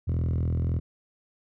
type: tone with band-pass filter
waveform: 5% pulse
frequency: 41.74 Hz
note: E1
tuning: 22 cents sharp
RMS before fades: -26 dBFS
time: 0.07-0.8 s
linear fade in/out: 20 ms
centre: 98 Hz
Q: 9.4
effects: none